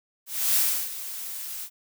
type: noise with ADSR envelope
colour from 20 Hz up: blue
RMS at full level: -21 dBFS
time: 0.26-1.7 s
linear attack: 300 ms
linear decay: 330 ms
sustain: -14 dB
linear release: 67 ms
effects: none